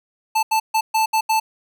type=tone bursts at uneven times; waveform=square; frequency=880 Hz; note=A5; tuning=in tune; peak=-16 dBFS; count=6; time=0.35-0.43 / 0.51-0.6 / 0.74-0.81 / 0.94-1.06 / 1.13-1.21 / 1.29-1.4 s; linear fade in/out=10 ms; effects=none